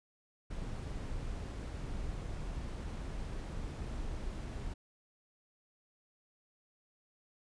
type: noise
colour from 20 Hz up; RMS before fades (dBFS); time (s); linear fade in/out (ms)
brown; -40; 0.5-4.74; 10
effects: resampled to 22050 Hz